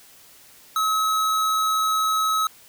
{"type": "tone", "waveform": "square", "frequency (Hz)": 1284, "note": "E6", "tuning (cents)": -46, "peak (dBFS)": -20, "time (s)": [0.76, 2.47], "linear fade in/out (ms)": 2, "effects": ["white hiss -50 dBFS RMS until 2.68 s"]}